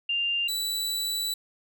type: tone pair in turn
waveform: sine / sawtooth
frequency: 2794 / 3951 Hz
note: F7 / B7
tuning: 0 / 0 cents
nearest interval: tritone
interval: 600 cents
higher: second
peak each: -24 dBFS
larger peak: neither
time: 0.09-0.48 / 0.48-1.34 s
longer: second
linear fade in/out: 5 ms
effects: none